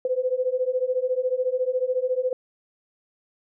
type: beating tone pair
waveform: sine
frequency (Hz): 501 / 515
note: B4 / C5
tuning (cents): +25 / -28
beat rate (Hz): 14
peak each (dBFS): -25 / -24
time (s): 0.05-2.33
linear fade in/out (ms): 2
effects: none